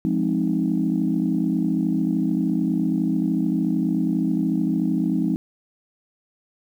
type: chord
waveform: sine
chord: F minor seventh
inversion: none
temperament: equal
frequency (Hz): 174.61 / 207.7 / 261.6 / 311.1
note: F3 / Ab3 / C4 / Eb4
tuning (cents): 0 / 0 / 0 / 0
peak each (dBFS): -24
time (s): 0.05-5.36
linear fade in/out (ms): 0
effects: tanh soft clip ceiling -10 dBFS + 9-bit